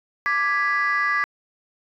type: chord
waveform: sine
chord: G# diminished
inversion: second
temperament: equal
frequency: 1174.7 / 1661.2 / 1975.5 Hz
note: D6 / G#6 / B6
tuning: 0 / 0 / 0 cents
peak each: -22 dBFS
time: 0.26-1.24 s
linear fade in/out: 0 ms
effects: tanh soft clip ceiling -14 dBFS